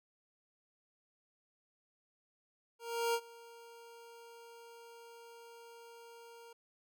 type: tone with ADSR envelope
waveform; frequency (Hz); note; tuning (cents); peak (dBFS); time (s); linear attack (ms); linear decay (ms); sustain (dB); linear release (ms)
25% pulse; 466.2; A#4; 0; -26; 2.79-6.53; 350; 61; -23; 5
effects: none

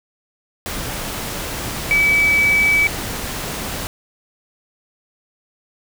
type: tone in noise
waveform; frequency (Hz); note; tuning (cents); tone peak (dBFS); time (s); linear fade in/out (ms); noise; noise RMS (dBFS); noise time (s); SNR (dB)
sine; 2293; D7; -42; -12; 1.91-2.87; 0; pink; -26; 0.66-3.87; +11
effects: none

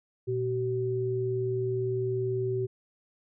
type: tone pair together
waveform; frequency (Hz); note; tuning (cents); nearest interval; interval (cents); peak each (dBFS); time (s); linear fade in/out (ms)
sine; 119.82 / 380.4; A#2 / F#4; +48 / +48; octave + minor sixth; 2000; -31 / -28; 0.27-2.67; 20
effects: none

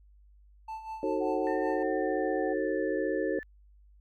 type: tone with tremolo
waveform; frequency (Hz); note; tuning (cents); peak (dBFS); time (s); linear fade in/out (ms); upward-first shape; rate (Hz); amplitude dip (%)
triangle; 882; A5; +4; -33; 0.68-1.83; 5; sine; 5.2; 65
type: chord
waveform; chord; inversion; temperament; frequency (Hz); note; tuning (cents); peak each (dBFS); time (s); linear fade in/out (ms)
sine; D# diminished seventh; none; just; 311.1 / 373.4 / 448 / 537.6; D#4 / F#4 / A4 / C5; 0 / +16 / +31 / +47; -33; 1.03-3.39; 2
type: tone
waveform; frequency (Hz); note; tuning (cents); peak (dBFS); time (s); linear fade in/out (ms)
sine; 750; F#5; +23; -35; 1.2-2.54; 20
type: tone with pitch glide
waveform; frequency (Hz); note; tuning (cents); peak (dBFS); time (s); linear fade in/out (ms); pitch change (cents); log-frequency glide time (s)
sine; 1809 to 1751.4; A6 to A6; +48 to -8; -40; 1.47-3.43; 0; -56; 1.72-2.74
effects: added 50 Hz sine -55 dBFS peak until 4 s

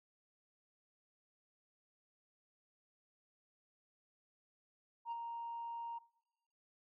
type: tone with ADSR envelope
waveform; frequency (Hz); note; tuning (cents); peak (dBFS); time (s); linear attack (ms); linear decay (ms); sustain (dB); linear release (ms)
sine; 932.3; A#5; 0; -35; 5.05-5.99; 67; 17; -5; 14
effects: noise-tail reverb RT60 0.9 s tail -22 dB re dry + tanh soft clip ceiling -37 dBFS

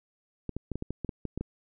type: clicks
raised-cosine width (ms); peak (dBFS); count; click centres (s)
3; -20; 11; 0.493 / 0.566 / 0.717 / 0.756 / 0.824 / 0.906 / 1.047 / 1.092 / 1.253 / 1.376 / 1.41
effects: none

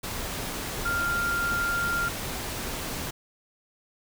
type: tone in noise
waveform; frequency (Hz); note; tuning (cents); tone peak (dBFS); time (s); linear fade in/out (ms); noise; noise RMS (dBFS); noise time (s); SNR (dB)
sine; 1394; F6; -4; -25; 0.85-2.09; 10; pink; -33; 0.03-3.11; +5
effects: none

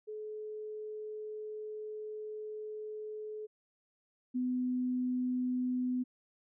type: tone pair in turn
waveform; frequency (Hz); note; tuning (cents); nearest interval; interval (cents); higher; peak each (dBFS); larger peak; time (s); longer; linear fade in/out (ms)
sine; 428 / 251.3; A4 / B3; -48 / +30; major sixth; 922; first; -39 / -30; second; 0.07-3.47 / 4.34-6.04; first; 20
effects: none

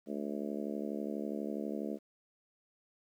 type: harmonic tone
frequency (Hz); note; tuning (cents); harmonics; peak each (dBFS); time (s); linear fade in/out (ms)
72.2; D2; -29; 3 / 4 / 5 / 6 / 7 / 8 / 9; -39 / -41 / -43 / -45 / -46 / -47 / -48; 0.06-1.99; 50
effects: 11-bit

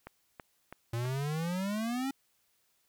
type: click train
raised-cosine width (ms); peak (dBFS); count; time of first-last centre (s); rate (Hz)
0.5; -28; 4; 0.07-1.054; 3.05
type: exponential sweep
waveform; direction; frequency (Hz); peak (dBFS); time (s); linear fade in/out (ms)
square; up; 114.2 to 276.6; -32; 0.93-2.11; 5
effects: white hiss -73 dBFS RMS until 2.88 s

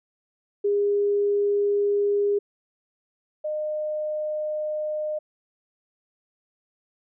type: tone pair in turn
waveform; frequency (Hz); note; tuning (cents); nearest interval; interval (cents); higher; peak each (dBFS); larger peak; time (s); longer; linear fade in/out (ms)
sine; 407.2 / 610.1; G#4 / D#5; -34 / -34; perfect fifth; 700; second; -19 / -25; first; 0.64-2.39 / 3.44-5.19; neither; 10
effects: none

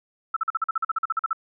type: tone bursts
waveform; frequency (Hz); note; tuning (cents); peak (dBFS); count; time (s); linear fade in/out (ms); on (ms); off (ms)
sine; 1318.5; E6; 0; -20; 15; 0.34-1.331; 5; 25; 44
effects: none

